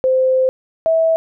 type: tone pair in turn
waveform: sine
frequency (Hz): 519 / 650.7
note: C5 / E5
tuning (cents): -14 / -23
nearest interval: major third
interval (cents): 391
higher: second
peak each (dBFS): -11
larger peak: neither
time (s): 0.04-0.49 / 0.86-1.16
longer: first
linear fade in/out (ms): 0
effects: none